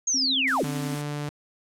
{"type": "linear sweep", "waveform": "sine", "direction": "down", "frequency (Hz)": [6645, 137.2], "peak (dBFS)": -21, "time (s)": [0.07, 0.64], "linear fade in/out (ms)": 5}
{"type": "tone with tremolo", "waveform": "sine", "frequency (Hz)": 264.3, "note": "C4", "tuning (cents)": 18, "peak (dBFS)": -29, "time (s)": [0.14, 0.95], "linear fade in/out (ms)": 5, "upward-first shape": "sine", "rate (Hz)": 13, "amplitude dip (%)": 40}
{"type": "noise", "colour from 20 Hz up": "white", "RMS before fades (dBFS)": -40, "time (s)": [0.47, 1.02], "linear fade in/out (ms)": 10}
{"type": "tone", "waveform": "sawtooth", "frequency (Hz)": 146.8, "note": "D3", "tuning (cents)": 0, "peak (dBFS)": -25, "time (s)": [0.64, 1.29], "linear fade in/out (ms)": 0}
{"effects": ["low-pass 11000 Hz 12 dB/octave"]}